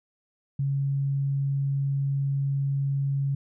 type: tone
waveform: sine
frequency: 138.59 Hz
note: C#3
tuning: in tune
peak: -23 dBFS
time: 0.59-3.35 s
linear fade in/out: 5 ms
effects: none